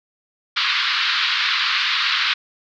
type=band-pass noise; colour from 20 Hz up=white; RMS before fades=-20 dBFS; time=0.56-2.34 s; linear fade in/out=10 ms; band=1100 to 4400 Hz; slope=48 dB/octave; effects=none